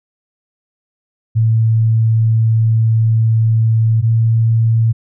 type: tone pair in turn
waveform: sine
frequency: 112.2 / 113.44 Hz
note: A2 / A#2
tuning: +34 / -47 cents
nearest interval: unison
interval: 19 cents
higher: second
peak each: -9 / -9 dBFS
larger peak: neither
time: 1.35-4.02 / 4.02-4.93 s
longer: first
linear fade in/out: 20 ms
effects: none